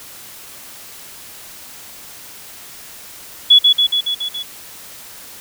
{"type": "tone with echo", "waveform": "sine", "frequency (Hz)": 3393, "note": "G#7", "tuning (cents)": 36, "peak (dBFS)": -4, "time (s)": [3.5, 3.59], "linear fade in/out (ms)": 10, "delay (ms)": 140, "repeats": 6, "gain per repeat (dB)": -3, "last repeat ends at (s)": 4.43, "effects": ["white hiss -37 dBFS RMS until 5.4 s"]}